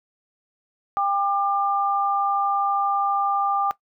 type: tone pair together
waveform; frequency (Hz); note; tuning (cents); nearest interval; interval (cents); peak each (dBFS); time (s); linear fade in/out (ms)
sine; 797.6 / 1195; G5 / D6; +30 / +30; perfect fifth; 700; -22; 0.97-3.71; 0
effects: noise-tail reverb RT60 0.1 s tail -18 dB re dry